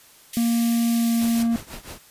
white high-pass noise, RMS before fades -32 dBFS, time 0.33-1.43 s, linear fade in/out 5 ms, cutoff 1800 Hz, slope 96 dB/octave
triangle tone with pitch glide, 233.1 to 231.6 Hz, A#3 to A#3, 0 to -11 cents, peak -16 dBFS, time 0.37-1.56 s, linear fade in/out 0 ms, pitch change -11 cents, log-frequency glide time 0.91-1.11 s
pink noise with tremolo, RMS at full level -35 dBFS, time 1.2-2 s, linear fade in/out 20 ms, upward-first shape triangle, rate 6 Hz, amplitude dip 95%
effects white hiss -51 dBFS RMS until 2.1 s + resampled to 32000 Hz

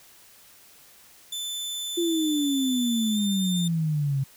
sawtooth tone with pitch glide, 3520 to 3598 Hz, A7 to A7, 0 to +38 cents, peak -27 dBFS, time 1.32-3.68 s, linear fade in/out 5 ms, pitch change +38 cents, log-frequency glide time 3.11-3.19 s
sine exponential sweep, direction down, 349.7 to 133.4 Hz, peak -22 dBFS, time 1.97-4.24 s, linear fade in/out 10 ms
effects white hiss -53 dBFS RMS until 4.36 s

